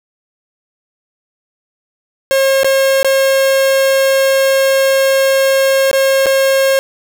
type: tone with dropouts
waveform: 45% pulse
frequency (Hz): 539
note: C#5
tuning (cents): -49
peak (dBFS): -9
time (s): 2.31-6.79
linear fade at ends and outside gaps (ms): 0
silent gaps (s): 2.633-2.645 / 3.03-3.046 / 5.913-5.93 / 6.259-6.266
effects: none